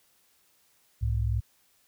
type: tone pair together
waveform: sine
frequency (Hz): 65.41 / 107.18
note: C2 / A2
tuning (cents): 0 / -45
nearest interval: major sixth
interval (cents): 855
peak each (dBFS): -27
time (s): 1.01-1.41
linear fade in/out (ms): 20
effects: white hiss -66 dBFS RMS until 1.87 s